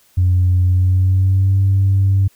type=tone with pitch glide; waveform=sine; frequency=90.7 to 97.21 Hz; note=F#2 to G2; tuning=-34 to -14 cents; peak=-9 dBFS; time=0.17-2.28 s; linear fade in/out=10 ms; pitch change=+120 cents; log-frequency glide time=0.66-1.59 s; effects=tanh soft clip ceiling -7 dBFS + white hiss -54 dBFS RMS until 2.35 s